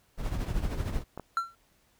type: noise with tremolo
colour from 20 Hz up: brown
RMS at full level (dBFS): -28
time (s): 0.17-1.04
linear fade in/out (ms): 50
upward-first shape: triangle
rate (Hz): 13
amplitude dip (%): 65
type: clicks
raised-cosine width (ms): 1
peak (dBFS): -24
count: 2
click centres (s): 1.176 / 1.197
type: tone with exponential decay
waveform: triangle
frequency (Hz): 1357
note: E6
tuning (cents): +50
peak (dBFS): -20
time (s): 1.37-1.55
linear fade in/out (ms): 1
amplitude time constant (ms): 39
effects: pink hiss -67 dBFS RMS until 1.99 s